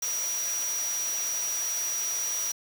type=tone in noise; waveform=sine; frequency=5790 Hz; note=F#8; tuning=38 cents flat; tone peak=-28 dBFS; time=0.02-2.52 s; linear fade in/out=5 ms; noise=white; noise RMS=-36 dBFS; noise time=0.02-2.52 s; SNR=+5 dB; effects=high-pass 400 Hz 12 dB/octave